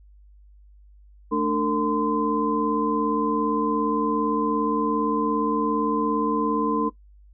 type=tone cluster; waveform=sine; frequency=219.7 / 297.1 / 453.3 / 1028 Hz; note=A3 / D4 / A#4 / C6; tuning=-2 / +20 / -48 / -31 cents; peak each=-27 / -24 / -25 / -26 dBFS; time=1.31-6.9 s; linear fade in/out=20 ms; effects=noise-tail reverb RT60 0.1 s tail -17 dB re dry + added 50 Hz sine -48 dBFS peak until 7.33 s